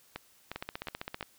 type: two click trains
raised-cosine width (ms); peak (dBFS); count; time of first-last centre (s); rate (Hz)
0.3; -21 / -20; 4 / 11; 0.16-1.228 / 0.56-1.209; 2.81 / 15.4
effects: white hiss -63 dBFS RMS until 1.38 s